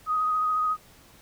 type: tone with vibrato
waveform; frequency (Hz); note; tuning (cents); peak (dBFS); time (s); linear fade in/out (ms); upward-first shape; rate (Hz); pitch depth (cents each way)
sine; 1252; D#6; +10; -22; 0.06-0.77; 50; sine; 14; 16
effects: pink hiss -54 dBFS RMS until 1.21 s